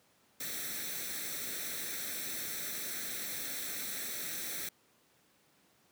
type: noise with comb filter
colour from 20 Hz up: white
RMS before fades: -39 dBFS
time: 0.4-4.69 s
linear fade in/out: 5 ms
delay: 0.51 ms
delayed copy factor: +0.7
effects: pink hiss -68 dBFS RMS until 5.91 s + high-pass 150 Hz 12 dB/octave